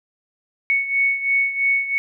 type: beating tone pair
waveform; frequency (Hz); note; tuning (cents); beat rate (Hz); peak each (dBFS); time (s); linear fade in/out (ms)
sine; 2217 / 2220; C#7 / C#7; 0 / +2; 3; -18 / -23; 0.7-1.98; 0
effects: none